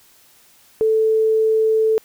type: tone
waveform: sine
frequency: 440 Hz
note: A4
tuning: in tune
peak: -13 dBFS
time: 0.81-1.98 s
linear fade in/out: 0 ms
effects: white hiss -52 dBFS RMS until 2.04 s